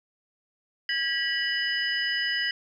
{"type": "tone cluster", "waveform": "sine", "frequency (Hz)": [1635, 1935, 2962, 5010], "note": ["G#6", "B6", "F#7", "D#8"], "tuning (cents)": [-28, -36, 1, 11], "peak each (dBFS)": [-32, -28, -30, -33], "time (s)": [0.89, 2.51], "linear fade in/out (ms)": 2, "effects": ["10-bit"]}